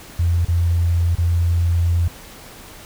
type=tone with dropouts; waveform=sine; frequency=85.6 Hz; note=F2; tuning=34 cents flat; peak=-14 dBFS; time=0.19-2.08 s; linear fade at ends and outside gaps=5 ms; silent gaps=0.45-0.484 / 1.152-1.183 s; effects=pink hiss -40 dBFS RMS until 2.85 s